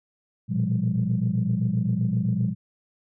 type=tone cluster; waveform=sine; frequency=115.7 / 123.4 / 173.7 / 199.1 Hz; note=A#2 / B2 / F3 / G3; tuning=-13 / -1 / -9 / +27 cents; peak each=-26 dBFS; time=0.48-2.55 s; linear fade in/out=50 ms; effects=tanh soft clip ceiling -13 dBFS